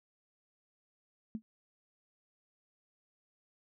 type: tone with exponential decay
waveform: sine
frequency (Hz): 220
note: A3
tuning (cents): 0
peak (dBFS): -31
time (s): 1.35-1.42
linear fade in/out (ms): 0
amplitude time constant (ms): 15
effects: none